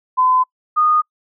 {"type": "tone pair in turn", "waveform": "sine", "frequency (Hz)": [1018, 1230.8], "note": ["C6", "D#6"], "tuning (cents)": [-48, -19], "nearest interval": "minor third", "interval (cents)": 329, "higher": "second", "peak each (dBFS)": -11, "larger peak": "neither", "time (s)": [[0.17, 0.44], [0.76, 1.02]], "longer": "first", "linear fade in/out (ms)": 20, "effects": ["noise-tail reverb RT60 0.1 s tail -26 dB re dry"]}